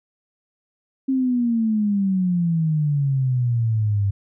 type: exponential sweep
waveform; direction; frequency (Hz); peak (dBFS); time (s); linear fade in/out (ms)
sine; down; 269.2 to 98; -17; 1.08-4.11; 10
effects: none